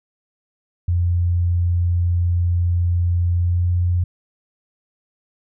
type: tone with pitch glide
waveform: sine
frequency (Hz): 87.3 to 88.42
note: F2 to F2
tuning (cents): 0 to +22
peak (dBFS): -15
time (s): 0.88-4.04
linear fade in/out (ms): 5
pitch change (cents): +22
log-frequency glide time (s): 3.35-3.7
effects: none